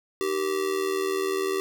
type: tone with amplitude modulation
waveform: square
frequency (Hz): 386.5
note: G4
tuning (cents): -24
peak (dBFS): -22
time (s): 0.21-1.6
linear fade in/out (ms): 0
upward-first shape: sine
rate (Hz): 80.2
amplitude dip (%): 70
effects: none